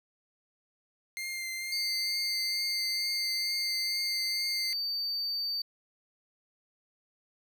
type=tone with vibrato; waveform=sawtooth; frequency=2100 Hz; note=C7; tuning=6 cents sharp; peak=-31 dBFS; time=1.17-4.73 s; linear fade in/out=0 ms; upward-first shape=triangle; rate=2.2 Hz; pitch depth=20 cents each way
type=tone; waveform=triangle; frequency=4600 Hz; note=D8; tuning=37 cents flat; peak=-29 dBFS; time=1.72-5.62 s; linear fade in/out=5 ms
effects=none